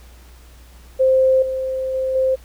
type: tone with level steps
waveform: sine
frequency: 523.3 Hz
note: C5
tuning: in tune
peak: -11 / -20 / -18 / -14 dBFS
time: 0.99-2.36 s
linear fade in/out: 20 ms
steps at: 1.42 / 1.94 / 2.15 s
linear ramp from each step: 5 ms
effects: added 60 Hz sine -42 dBFS peak until 2.44 s + pink hiss -50 dBFS RMS until 2.44 s